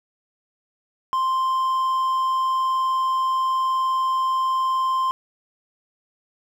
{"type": "tone", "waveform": "triangle", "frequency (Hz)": 1046.5, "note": "C6", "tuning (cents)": 0, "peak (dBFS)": -17, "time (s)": [1.13, 5.11], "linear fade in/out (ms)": 0, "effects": []}